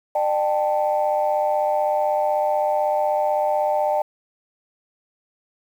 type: chord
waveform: sine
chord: D suspended fourth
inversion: none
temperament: equal with one note detuned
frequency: 601.8 / 784 / 880 Hz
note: D5 / G5 / A5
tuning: +42 / 0 / 0 cents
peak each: -20 / -22 / -24 dBFS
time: 0.15-4.02 s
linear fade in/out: 5 ms
effects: tanh soft clip ceiling -10 dBFS + 8-bit